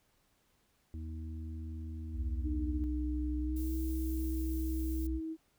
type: harmonic tone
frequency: 79.6 Hz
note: D#2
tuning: 40 cents sharp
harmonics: 1 / 3 / 4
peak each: -39 / -49 / -51 dBFS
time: 0.94-2.84 s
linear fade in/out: 0 ms
type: tone with vibrato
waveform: sine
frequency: 63.3 Hz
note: B1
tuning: 43 cents sharp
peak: -33 dBFS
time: 2.13-5.21 s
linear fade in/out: 50 ms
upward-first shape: square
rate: 17 Hz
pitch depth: 20 cents each way
type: tone with pitch glide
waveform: sine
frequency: 304.2 to 320.6 Hz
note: D#4 to E4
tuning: -39 to -48 cents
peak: -36 dBFS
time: 2.42-5.37 s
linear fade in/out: 50 ms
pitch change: +91 cents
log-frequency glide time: 3.39-3.72 s
type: noise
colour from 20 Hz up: violet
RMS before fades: -50 dBFS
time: 3.56-5.07 s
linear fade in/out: 5 ms
effects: pink hiss -73 dBFS RMS until 5.58 s